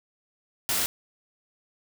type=noise; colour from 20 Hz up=white; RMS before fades=-26 dBFS; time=0.69-0.86 s; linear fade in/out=0 ms; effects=none